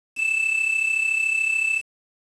triangle tone with amplitude modulation, 2637 Hz, E7, in tune, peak -15 dBFS, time 0.16-1.82 s, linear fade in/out 50 ms, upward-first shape sine, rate 33.7 Hz, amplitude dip 65%, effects resampled to 24000 Hz + 7-bit

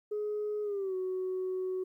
sine tone with pitch glide, 420 to 372 Hz, G#4 to F#4, +19 to +9 cents, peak -30 dBFS, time 0.11-1.84 s, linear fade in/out 10 ms, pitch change -210 cents, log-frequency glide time 0.63-0.95 s, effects tanh soft clip ceiling -28 dBFS + 12-bit

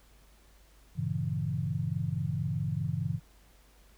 sine chord, G diminished seventh, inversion none, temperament equal with one note detuned, 98 / 116.54 / 140.2 / 164.81 Hz, G2 / Bb2 / Db3 / Fb3, 0 / 0 / +20 / 0 cents, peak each -36 / -36 / -33 / -34 dBFS, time 0.95-3.2 s, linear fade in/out 50 ms, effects added 50 Hz sine -58 dBFS peak until 3.97 s + pink hiss -63 dBFS RMS until 3.97 s

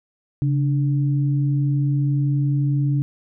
sine tone pair together, 139.19 / 294.7 Hz, C#3 / D4, +7 / +6 cents, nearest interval octave + minor second, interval 1299 cents, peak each -17 / -27 dBFS, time 0.42-3.02 s, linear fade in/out 0 ms, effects none

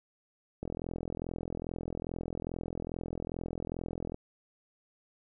click train, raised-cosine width 2 ms, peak -23 dBFS, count 150, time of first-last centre 0.63-4.144 s, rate 42.4 Hz, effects none

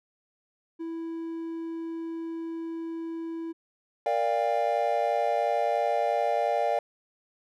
triangle tone, 329.6 Hz, E4, in tune, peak -30 dBFS, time 0.79-3.53 s, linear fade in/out 20 ms
triangle chord, G minor seventh, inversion first, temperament equal with one note detuned, 466.2 / 587.3 / 698.5 / 801.4 Hz, Bb4 / D5 / F5 / G5, 0 / 0 / 0 / +38 cents, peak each -30 / -26 / -26 / -28 dBFS, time 4.06-6.79 s, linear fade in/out 2 ms
effects none

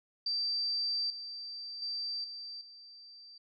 sine tone with level steps, 4672 Hz, D8, 10 cents flat, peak -30 / -40 / -34 / -41 / -50 dBFS, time 0.26-3.38 s, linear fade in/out 5 ms, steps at 1.1 / 1.82 / 2.24 / 2.61 s, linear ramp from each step 2 ms, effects none

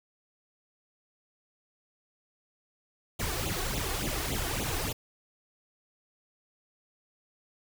pink noise with flanger, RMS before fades -32 dBFS, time 3.19-4.93 s, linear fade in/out 10 ms, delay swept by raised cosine 0.28 to 2.78 ms, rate 3.5 Hz, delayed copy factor +0.9, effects none

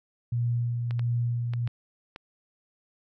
sine tone with tremolo, 119.3 Hz, A#2, 41 cents sharp, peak -23 dBFS, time 0.32-1.68 s, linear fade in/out 5 ms, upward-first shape sine, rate 1.5 Hz, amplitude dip 35%
clicks, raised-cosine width 0.3 ms, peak -24 dBFS, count 5, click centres 0.909 / 0.994 / 1.536 / 1.675 / 2.161 s
effects none

